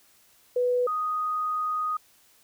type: tone pair in turn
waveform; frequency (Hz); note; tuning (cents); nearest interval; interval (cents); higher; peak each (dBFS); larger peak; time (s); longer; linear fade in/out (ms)
sine; 493.9 / 1244.6; B4 / D#6; 0 / 0; octave + major third; 1600; second; -21 / -25; first; 0.56-0.87 / 0.87-1.97; second; 5
effects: white hiss -60 dBFS RMS until 2.43 s